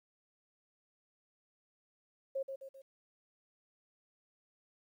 sine tone with echo, 540 Hz, C#5, 45 cents flat, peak -33 dBFS, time 2.35-2.43 s, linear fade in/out 10 ms, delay 130 ms, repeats 3, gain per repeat -6 dB, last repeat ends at 2.82 s, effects 12-bit

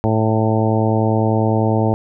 harmonic tone with a mistuned harmonic, 110 Hz, A2, in tune, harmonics 1 / 2 / 3 / 4 / 5 / 6 / 7 / 8, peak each -17 / -20 / -22 / -23 / -24 / -25 / -25 / -26 dBFS, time 0.04-1.94 s, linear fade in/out 0 ms, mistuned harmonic 8, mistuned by +26 cents, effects none

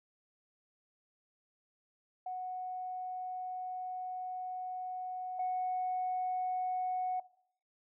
sine tone pair in turn, 737 / 737 Hz, F#5 / F#5, -7 / -7 cents, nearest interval unison, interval 0 cents, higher neither, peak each -36 / -30 dBFS, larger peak second, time 2.26-5.39 / 5.39-7.2 s, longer first, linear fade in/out 5 ms, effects noise-tail reverb RT60 0.7 s tail -21 dB re dry + tanh soft clip ceiling -27 dBFS

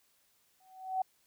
sine tone with exponential growth, 754 Hz, F#5, 32 cents sharp, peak -26 dBFS, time 0.6-1.02 s, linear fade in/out 5 ms, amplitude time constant 91 ms, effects white hiss -71 dBFS RMS until 1.26 s

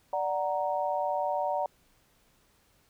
sine chord, D augmented, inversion none, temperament equal with one note detuned, 587.3 / 743 / 932.3 Hz, D5 / F#5 / A#5, 0 / +7 / 0 cents, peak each -31 / -31 / -32 dBFS, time 0.13-1.66 s, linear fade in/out 2 ms, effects pink hiss -66 dBFS RMS until 2.89 s

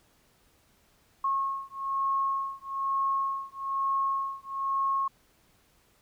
sine beating tone pair, 1088 / 1089.1 Hz, C#6 / C#6, -33 / -31 cents, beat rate 1.1 Hz, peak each -30 dBFS, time 1.24-5.08 s, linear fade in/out 5 ms, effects pink hiss -65 dBFS RMS until 6.01 s

